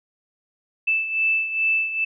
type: beating tone pair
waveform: sine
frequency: 2637 / 2639.4 Hz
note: E7 / E7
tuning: 0 / +2 cents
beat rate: 2.4 Hz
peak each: -20 / -26 dBFS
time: 0.87-2.05 s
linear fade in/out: 10 ms
effects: none